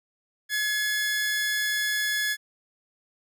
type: tone pair together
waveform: sawtooth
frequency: 1697.2 / 2134 Hz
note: G#6 / C7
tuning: +37 / +34 cents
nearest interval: major third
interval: 397 cents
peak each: -21 / -33 dBFS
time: 0.49-2.37 s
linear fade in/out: 50 ms
effects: none